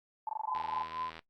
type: tone bursts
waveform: sine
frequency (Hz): 875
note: A5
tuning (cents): -10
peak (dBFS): -32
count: 14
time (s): 0.27-0.824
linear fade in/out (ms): 2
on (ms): 21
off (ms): 20
type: tone with tremolo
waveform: sine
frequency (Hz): 1015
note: B5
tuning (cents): +47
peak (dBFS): -33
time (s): 0.47-1.1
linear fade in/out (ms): 5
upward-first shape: triangle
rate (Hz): 4.1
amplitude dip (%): 85
type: click train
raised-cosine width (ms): 0.3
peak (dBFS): -29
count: 53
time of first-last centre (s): 0.55-1.192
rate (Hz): 81
effects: noise-tail reverb RT60 0.1 s tail -19 dB re dry + Opus 48 kbps